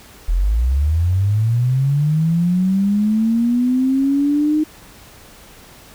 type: linear sweep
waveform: sine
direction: up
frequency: 39 to 310 Hz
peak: -13 dBFS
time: 0.28-4.64 s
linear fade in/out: 10 ms
effects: pink hiss -43 dBFS RMS until 5.94 s